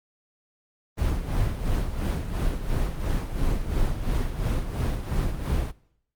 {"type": "noise with tremolo", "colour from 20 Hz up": "brown", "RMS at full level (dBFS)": -23, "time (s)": [0.97, 5.72], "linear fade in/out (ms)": 20, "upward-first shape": "sine", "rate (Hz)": 2.9, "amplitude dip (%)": 60, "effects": ["noise-tail reverb RT60 0.7 s tail -22 dB re dry", "Opus 24 kbps"]}